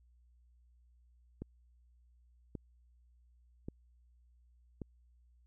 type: click train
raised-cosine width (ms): 3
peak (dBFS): -28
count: 4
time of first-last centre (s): 1.42-4.818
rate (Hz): 0.883
effects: added 60 Hz sine -63 dBFS peak until 5.46 s